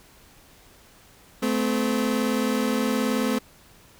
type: tone pair together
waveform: 30% pulse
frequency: 217.5 / 256.4 Hz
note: A3 / C4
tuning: -20 / -35 cents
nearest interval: minor third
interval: 285 cents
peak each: -22 dBFS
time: 1.42-3.39 s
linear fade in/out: 10 ms
effects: pink hiss -53 dBFS RMS until 3.99 s